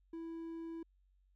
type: tone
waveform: triangle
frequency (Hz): 329.6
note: E4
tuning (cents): 0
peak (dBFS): -40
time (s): 0.13-0.83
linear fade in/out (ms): 5
effects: added 47 Hz sine -68 dBFS peak until 1.35 s